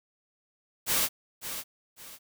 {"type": "noise with echo", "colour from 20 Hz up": "white", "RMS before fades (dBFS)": -26, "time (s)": [0.86, 1.09], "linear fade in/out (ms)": 50, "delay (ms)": 550, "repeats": 2, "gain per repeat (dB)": -10, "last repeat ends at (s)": 2.19, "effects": []}